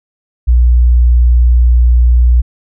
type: tone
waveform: sine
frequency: 60.3 Hz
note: B1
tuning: 41 cents flat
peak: -3 dBFS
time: 0.47-2.42 s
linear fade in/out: 20 ms
effects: tanh soft clip ceiling 0 dBFS